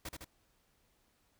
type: noise with echo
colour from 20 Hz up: pink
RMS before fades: -42 dBFS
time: 0.05-0.09 s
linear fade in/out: 5 ms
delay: 78 ms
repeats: 2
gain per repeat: -3 dB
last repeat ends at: 0.246 s
effects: pink hiss -73 dBFS RMS until 1.39 s